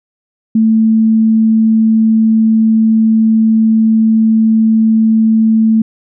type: tone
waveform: sine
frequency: 221.6 Hz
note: A3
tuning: 13 cents sharp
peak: -6 dBFS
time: 0.55-5.82 s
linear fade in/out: 5 ms
effects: none

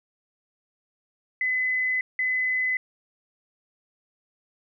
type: tone bursts at uneven times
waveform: sine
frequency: 2019 Hz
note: B6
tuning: 38 cents sharp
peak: -22 dBFS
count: 2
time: 1.41-2.01 / 2.19-2.77 s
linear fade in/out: 2 ms
effects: none

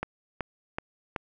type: click train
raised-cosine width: 0.5 ms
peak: -15 dBFS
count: 4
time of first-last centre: 0.03-1.162 s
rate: 2.65 Hz
effects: none

